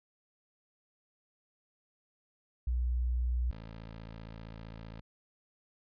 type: tone pair in turn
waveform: sine / 15% pulse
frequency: 60.9 / 55.33 Hz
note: B1 / A1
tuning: -24 / +10 cents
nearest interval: major second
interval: 166 cents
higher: first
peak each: -28 / -38 dBFS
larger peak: first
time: 2.67-3.51 / 3.51-5.01 s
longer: second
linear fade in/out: 5 ms
effects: resampled to 11025 Hz